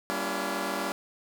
10% pulse chord, G diminished seventh, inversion none, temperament just, 196 / 235.2 / 282.2 / 338.7 Hz, G3 / Bb3 / Db4 / Fb4, 0 / +16 / +31 / +47 cents, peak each -26 / -30 / -26 / -27 dBFS, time 0.1-0.92 s, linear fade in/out 0 ms, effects 9-bit

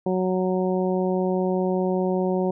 harmonic tone, 185 Hz, F#3, in tune, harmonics 1 / 2 / 3 / 4 / 5, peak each -24 / -24 / -28 / -32 / -35 dBFS, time 0.06-2.51 s, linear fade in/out 5 ms, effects none

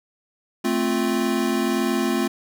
square chord, F major, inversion first, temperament equal, 220 / 261.6 / 349.2 Hz, A3 / C4 / F4, 0 / 0 / 0 cents, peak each -25 dBFS, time 0.64-2.28 s, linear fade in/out 10 ms, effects none

